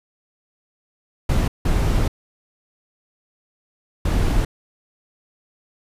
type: noise bursts at uneven times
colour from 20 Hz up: brown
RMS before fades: -18 dBFS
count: 3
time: 1.29-1.48 / 1.65-2.08 / 4.05-4.45 s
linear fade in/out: 5 ms
effects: resampled to 32000 Hz